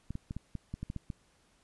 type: clicks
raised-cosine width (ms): 5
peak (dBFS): -25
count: 10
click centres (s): 0.106 / 0.154 / 0.309 / 0.366 / 0.553 / 0.74 / 0.83 / 0.901 / 0.963 / 1.102
effects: pink hiss -68 dBFS RMS until 1.63 s + resampled to 24000 Hz